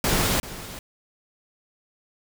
pink noise with echo, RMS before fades -22 dBFS, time 0.04-0.4 s, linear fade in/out 2 ms, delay 390 ms, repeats 1, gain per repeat -15 dB, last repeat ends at 0.79 s, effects none

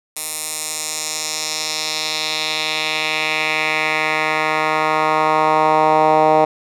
10% pulse tone with band-pass filter sweep, 155.56 Hz, D#3, in tune, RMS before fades -18 dBFS, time 0.16-6.45 s, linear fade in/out 5 ms, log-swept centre 10000 to 720 Hz, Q 1.8, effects none

